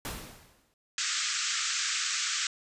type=noise with exponential decay; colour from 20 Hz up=pink; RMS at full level=-34 dBFS; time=0.05-0.74 s; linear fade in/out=1 ms; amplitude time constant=150 ms
type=band-pass noise; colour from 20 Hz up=white; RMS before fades=-31 dBFS; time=0.98-2.47 s; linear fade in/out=2 ms; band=1200 to 7800 Hz; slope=96 dB/octave
effects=resampled to 32000 Hz